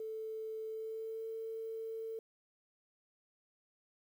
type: tone with pitch glide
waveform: sine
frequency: 439.9 to 447.8 Hz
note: A4 to A4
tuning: 0 to +30 cents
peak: -39 dBFS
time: 0-2.19 s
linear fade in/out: 2 ms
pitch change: +30 cents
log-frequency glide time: 0.69-1.26 s
effects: 11-bit